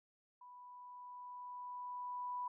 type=tone with level ramp; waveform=sine; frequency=987.8 Hz; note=B5; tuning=in tune; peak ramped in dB=-54 to -38 dBFS; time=0.41-2.48 s; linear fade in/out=5 ms; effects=none